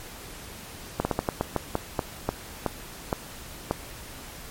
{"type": "slowing click train", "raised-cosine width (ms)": 1, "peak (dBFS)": -9, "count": 13, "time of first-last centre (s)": [1, 3.71], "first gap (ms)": 50, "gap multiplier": 1.25, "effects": ["pink hiss -42 dBFS RMS until 4.5 s", "MP3 64 kbps"]}